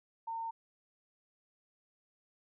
sine tone, 910 Hz, A#5, 42 cents flat, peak -36 dBFS, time 0.27-0.51 s, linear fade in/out 10 ms, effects none

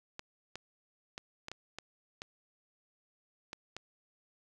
clicks, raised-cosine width 0.2 ms, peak -24 dBFS, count 9, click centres 0.194 / 0.556 / 1.179 / 1.484 / 1.516 / 1.786 / 2.219 / 3.531 / 3.766 s, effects none

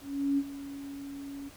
sine tone with ADSR envelope, 279.4 Hz, C#4, 14 cents sharp, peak -23 dBFS, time 0.01-1.5 s, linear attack 370 ms, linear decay 51 ms, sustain -15 dB, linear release 22 ms, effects pink hiss -53 dBFS RMS until 1.56 s

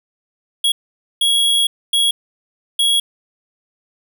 square tone bursts at uneven times, 3321 Hz, G#7, 1 cent flat, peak -13 dBFS, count 4, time 0.64-0.72 / 1.21-1.67 / 1.93-2.11 / 2.79-3 s, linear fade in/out 5 ms, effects none

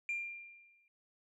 sine tone with exponential decay, 2388 Hz, D7, 28 cents sharp, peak -31 dBFS, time 0.09-0.88 s, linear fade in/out 1 ms, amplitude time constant 170 ms, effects tanh soft clip ceiling -31 dBFS

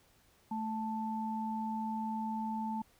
sine tone pair together, 220 / 880 Hz, A3 / A5, 0 / 0 cents, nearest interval 2 octaves, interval 2400 cents, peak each -36 / -37 dBFS, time 0.51-2.82 s, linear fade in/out 5 ms, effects pink hiss -67 dBFS RMS until 2.99 s

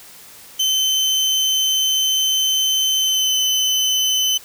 30% pulse tone with pitch glide, 3073 to 3038 Hz, G7 to F#7, -35 to +45 cents, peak -13 dBFS, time 0.59-4.38 s, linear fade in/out 10 ms, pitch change -20 cents, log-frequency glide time 2.97-3.36 s, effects white hiss -42 dBFS RMS until 4.44 s

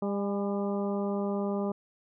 harmonic tone with a mistuned harmonic, 200.5 Hz, G3, 39 cents sharp, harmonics 1 / 2 / 3 / 4 / 5 / 6, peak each -30 / -33 / -36 / -41 / -44 / -44 dBFS, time 0.02-1.72 s, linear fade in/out 5 ms, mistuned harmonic 4, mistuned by +34 cents, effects none

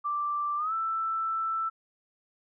sine tone with pitch glide, 1174.7 to 1326.2 Hz, D6 to E6, 0 to +10 cents, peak -27 dBFS, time 0.04-1.7 s, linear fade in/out 20 ms, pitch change +210 cents, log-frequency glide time 0.57-0.73 s, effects none

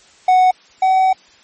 triangle tone pair in turn, 740 / 755.5 Hz, F#5 / F#5, 0 / +36 cents, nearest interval unison, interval 36 cents, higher second, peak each -6 / -8 dBFS, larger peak first, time 0.28-0.51 / 0.82-1.13 s, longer second, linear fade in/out 5 ms, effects white hiss -48 dBFS RMS until 1.43 s + MP3 32 kbps

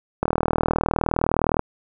click train, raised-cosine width 1 ms, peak -5 dBFS, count 55, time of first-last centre 0.23-1.594 s, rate 39.6 Hz, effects none

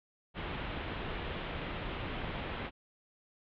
pink low-pass noise, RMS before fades -39 dBFS, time 0.34-2.71 s, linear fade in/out 50 ms, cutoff 3500 Hz, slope 48 dB/octave, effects none

